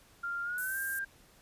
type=tone with pitch glide; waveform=sine; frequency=1394 to 1592.1 Hz; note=F6 to G6; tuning=-4 to +26 cents; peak=-33 dBFS; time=0.23-1.05 s; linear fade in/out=10 ms; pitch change=+230 cents; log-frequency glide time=0.43-0.79 s
type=high-pass noise; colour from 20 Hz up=pink; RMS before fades=-39 dBFS; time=0.58-0.99 s; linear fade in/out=2 ms; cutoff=9800 Hz; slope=24 dB/octave
effects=pink hiss -61 dBFS RMS until 1.41 s + resampled to 32000 Hz